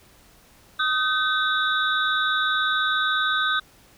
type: tone cluster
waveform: sine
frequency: 1252 / 1532 / 3543 / 3819 Hz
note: D#6 / G6 / A7 / A#7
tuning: +10 / -40 / +11 / +41 cents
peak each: -25 / -23 / -29 / -28 dBFS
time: 0.79-3.6 s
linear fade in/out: 10 ms
effects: pink hiss -54 dBFS RMS until 3.97 s